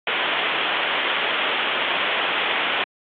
white low-pass noise, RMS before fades -22 dBFS, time 0.07-2.84 s, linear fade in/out 2 ms, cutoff 3400 Hz, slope 96 dB/octave, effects high-pass 400 Hz 12 dB/octave + AAC 64 kbps

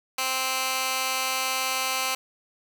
15% pulse tone with high-pass filter, 261.4 Hz, C4, 1 cent flat, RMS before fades -27 dBFS, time 0.18-2.15 s, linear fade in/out 5 ms, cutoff 1400 Hz, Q 0.63, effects none

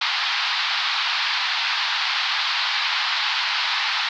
white band-pass noise, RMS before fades -23 dBFS, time 0.01-4.09 s, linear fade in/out 5 ms, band 820 to 4600 Hz, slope 48 dB/octave, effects none

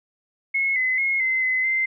sine tone with pitch steps, 2176 / 2032 / 2161 / 2060 / 2036 / 2078 Hz, C#7 / B6 / C#7 / C7 / C7 / C7, -33 / +49 / -45 / -28 / -48 / -12 cents, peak -19 dBFS, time 0.54-1.86 s, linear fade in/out 10 ms, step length 220 ms, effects none

